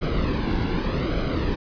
brown noise with flanger, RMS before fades -24 dBFS, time 0.01-1.56 s, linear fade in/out 20 ms, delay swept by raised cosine 1.1 to 1.64 ms, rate 0.85 Hz, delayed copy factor -0.6, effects resampled to 11025 Hz

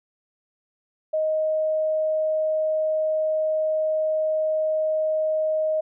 sine tone, 625 Hz, D#5, 8 cents sharp, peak -20 dBFS, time 1.13-5.81 s, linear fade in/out 10 ms, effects none

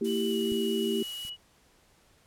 sine chord, E diminished, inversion second, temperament equal with one note detuned, 227.2 / 329.6 / 392 Hz, Bb3 / E4 / G4, -44 / 0 / 0 cents, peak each -30 / -34 / -29 dBFS, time 0.01-1.03 s, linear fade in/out 5 ms
blue noise, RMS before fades -42 dBFS, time 0.04-1.3 s, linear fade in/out 10 ms
sine tone with pitch glide, 2974 to 2926 Hz, F#7 to F#7, +8 to -20 cents, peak -36 dBFS, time 0.05-1.37 s, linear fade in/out 50 ms, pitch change -28 cents, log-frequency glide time 0.29-0.34 s
clicks, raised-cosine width 5 ms, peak -30 / -38 dBFS, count 2, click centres 0.52 / 1.251 s
effects pink hiss -63 dBFS RMS until 2.26 s + low-pass 12000 Hz 12 dB/octave

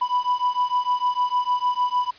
triangle beating tone pair, 987 / 993.6 Hz, B5 / B5, -1 / +10 cents, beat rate 6.6 Hz, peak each -21 dBFS, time 0.01-2.11 s, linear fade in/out 10 ms, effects white hiss -48 dBFS RMS until 2.18 s + resampled to 11025 Hz

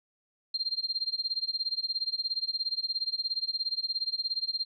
sine tone with tremolo, 4186 Hz, C8, in tune, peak -25 dBFS, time 0.54-4.65 s, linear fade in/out 5 ms, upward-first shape sine, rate 17 Hz, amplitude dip 95%, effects MP3 96 kbps

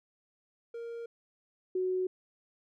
triangle / sine tone pair in turn, 466.2 / 370 Hz, A#4 / F#4, 0 / 0 cents, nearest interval major third, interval 400 cents, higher first, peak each -36 / -28 dBFS, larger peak second, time 0.74-1.06 / 1.75-2.07 s, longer neither, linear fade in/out 5 ms, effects none

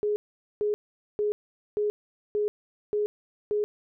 sine tone bursts, 417.8 Hz, G#4, 10 cents sharp, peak -23 dBFS, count 7, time 0.03-3.64 s, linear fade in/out 0 ms, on 130 ms, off 450 ms, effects none

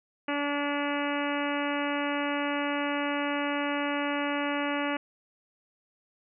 harmonic tone, 287.9 Hz, D4, 34 cents flat, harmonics 1 / 2 / 3 / 4 / 5 / 6 / 7 / 8 / 9 / 10, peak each -31 / -34 / -36 / -37 / -38 / -39 / -39 / -40 / -41 / -41 dBFS, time 0.28-4.97 s, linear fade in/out 5 ms, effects none

